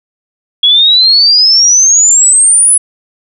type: exponential sweep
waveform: sine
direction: up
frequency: 3322 to 10270 Hz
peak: -3 dBFS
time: 0.63-2.78 s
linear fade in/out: 5 ms
effects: none